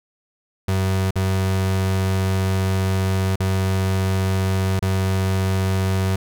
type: tone with dropouts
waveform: 35% pulse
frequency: 95 Hz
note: F#2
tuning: 46 cents sharp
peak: -16 dBFS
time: 0.68-6.16 s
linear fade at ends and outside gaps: 5 ms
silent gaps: 1.108-1.156 / 3.358-3.401 / 4.794-4.823 s
effects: none